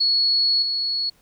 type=tone with level steps; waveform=sine; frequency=4368 Hz; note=C#8; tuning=26 cents flat; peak=-16 / -21 dBFS; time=0-1.1 s; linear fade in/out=10 ms; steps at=0.62 s; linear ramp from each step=5 ms; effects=pink hiss -59 dBFS RMS until 1.21 s